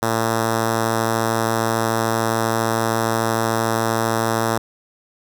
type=tone with notch filter; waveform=5% pulse; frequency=113.1 Hz; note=A2; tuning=48 cents sharp; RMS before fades=-20 dBFS; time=0.02-4.58 s; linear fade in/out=5 ms; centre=3000 Hz; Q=1.8; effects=none